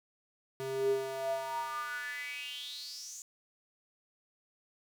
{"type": "tone with high-pass filter sweep", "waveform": "square", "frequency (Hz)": 133.5, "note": "C3", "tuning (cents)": 35, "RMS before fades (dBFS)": -37, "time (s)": [0.6, 3.22], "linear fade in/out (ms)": 0, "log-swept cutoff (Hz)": [280, 7000], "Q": 8.2, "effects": []}